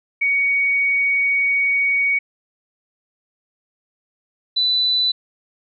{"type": "tone pair in turn", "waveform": "sine", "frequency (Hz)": [2242, 3987], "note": ["C#7", "B7"], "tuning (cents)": [19, 16], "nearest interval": "minor seventh", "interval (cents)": 997, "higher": "second", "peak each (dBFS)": -15, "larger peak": "neither", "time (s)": [[0.21, 2.19], [4.56, 5.12]], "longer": "first", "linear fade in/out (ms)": 10, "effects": []}